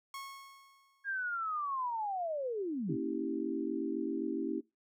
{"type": "tone with exponential decay", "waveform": "sawtooth", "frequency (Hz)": 1095, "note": "C#6", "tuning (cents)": -22, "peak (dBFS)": -37, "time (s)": [0.14, 1.25], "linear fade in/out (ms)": 2, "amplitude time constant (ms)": 240}
{"type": "linear sweep", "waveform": "sine", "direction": "down", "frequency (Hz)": [1634, 110], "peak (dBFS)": -33, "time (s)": [1.04, 2.97], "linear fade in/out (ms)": 50}
{"type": "chord", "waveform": "sine", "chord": "A# diminished seventh", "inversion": "none", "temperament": "equal with one note detuned", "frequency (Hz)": [233.1, 277.2, 324.9, 392], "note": ["A#3", "C#4", "E4", "G4"], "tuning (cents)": [0, 0, -25, 0], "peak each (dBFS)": [-40, -37, -36, -40], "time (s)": [2.88, 4.61], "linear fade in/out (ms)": 20}
{"effects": ["noise-tail reverb RT60 0.2 s tail -19 dB re dry"]}